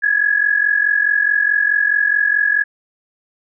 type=tone pair together; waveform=sine; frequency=1661.2 / 1705.9 Hz; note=G#6 / G#6; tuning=0 / +46 cents; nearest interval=unison; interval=46 cents; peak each=-15 / -16 dBFS; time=0.02-2.64 s; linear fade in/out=20 ms; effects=none

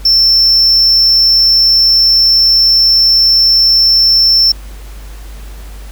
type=tone; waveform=triangle; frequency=5370 Hz; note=E8; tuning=31 cents sharp; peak=-4 dBFS; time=0.05-4.52 s; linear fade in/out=5 ms; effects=added 50 Hz sine -26 dBFS peak until 5.91 s + pink hiss -38 dBFS RMS until 5.91 s

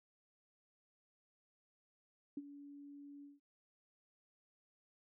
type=tone with ADSR envelope; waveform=sine; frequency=285.2 Hz; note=C#4; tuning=49 cents sharp; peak=-38 dBFS; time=2.37-3.4 s; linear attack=4 ms; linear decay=36 ms; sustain=-13 dB; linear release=170 ms; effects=none

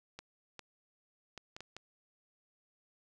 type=clicks; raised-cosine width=0.2 ms; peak=-28 dBFS; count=6; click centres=0.19 / 0.593 / 1.377 / 1.565 / 1.606 / 1.766 s; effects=none

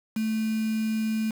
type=tone with quantisation; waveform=sine; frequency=219.6 Hz; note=A3; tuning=3 cents flat; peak=-24 dBFS; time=0.16-1.31 s; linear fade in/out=5 ms; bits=6; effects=none

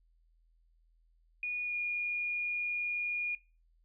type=tone with pitch glide; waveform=sine; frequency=2454 to 2433 Hz; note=D#7 to D#7; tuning=-25 to -39 cents; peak=-32 dBFS; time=1.43-3.35 s; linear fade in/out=2 ms; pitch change=-14 cents; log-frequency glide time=1.64-1.74 s; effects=noise-tail reverb RT60 0.3 s tail -20 dB re dry + added 41 Hz sine -65 dBFS peak until 3.84 s

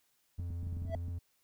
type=tone with vibrato; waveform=triangle; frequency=86.2 Hz; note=F2; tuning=22 cents flat; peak=-34 dBFS; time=0.38-1.19 s; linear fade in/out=10 ms; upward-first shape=sine; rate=4.6 Hz; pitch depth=17 cents each way
type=clicks; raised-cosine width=5 ms; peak=-32 dBFS; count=11; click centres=0.397 / 0.505 / 0.631 / 0.67 / 0.728 / 0.769 / 0.821 / 0.851 / 0.897 / 0.955 / 1.083 s
type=tone with exponential growth; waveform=triangle; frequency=659.3 Hz; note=E5; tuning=in tune; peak=-29 dBFS; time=0.84-0.95 s; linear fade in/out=2 ms; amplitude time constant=22 ms
effects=white hiss -74 dBFS RMS until 1.43 s

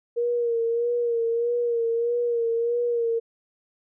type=tone with vibrato; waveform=sine; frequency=470 Hz; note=A#4; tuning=14 cents sharp; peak=-21 dBFS; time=0.16-3.2 s; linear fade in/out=20 ms; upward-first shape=sine; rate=1.6 Hz; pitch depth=40 cents each way; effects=none

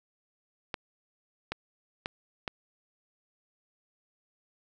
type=clicks; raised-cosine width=0.3 ms; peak=-16 dBFS; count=4; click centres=0.742 / 1.52 / 2.059 / 2.478 s; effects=none

